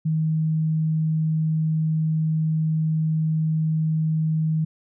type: tone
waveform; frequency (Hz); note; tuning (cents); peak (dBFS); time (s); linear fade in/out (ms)
sine; 157.9; D#3; +26; -19; 0.05-4.65; 10
effects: none